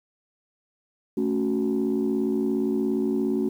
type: chord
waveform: sine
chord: F# minor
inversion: first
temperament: equal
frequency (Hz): 220 / 277.2 / 370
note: A3 / C#4 / F#4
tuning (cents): 0 / 0 / 0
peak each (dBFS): -25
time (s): 1.17-3.49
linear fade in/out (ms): 5
effects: tanh soft clip ceiling -16 dBFS + 9-bit